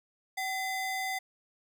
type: ring-modulated tone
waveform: square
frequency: 1396.9 Hz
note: F6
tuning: in tune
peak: -29 dBFS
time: 0.37-1.19 s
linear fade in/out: 10 ms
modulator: 635 Hz
effects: none